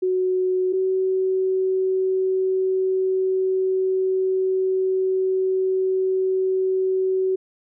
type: tone pair in turn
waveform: sine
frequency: 370 / 376.9 Hz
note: F#4 / F#4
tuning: 0 / +32 cents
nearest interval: unison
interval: 32 cents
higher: second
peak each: -18 dBFS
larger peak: neither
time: 0.02-0.73 / 0.73-7.36 s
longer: second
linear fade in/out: 10 ms
effects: none